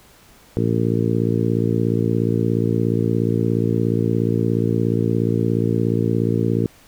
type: harmonic tone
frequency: 57 Hz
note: A#1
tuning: 38 cents flat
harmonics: 2 / 3 / 4 / 5 / 6 / 7 / 8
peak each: -21 / -23 / -24 / -25 / -26 / -26 / -27 dBFS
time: 0.57-6.66 s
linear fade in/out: 0 ms
effects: pink hiss -50 dBFS RMS until 6.87 s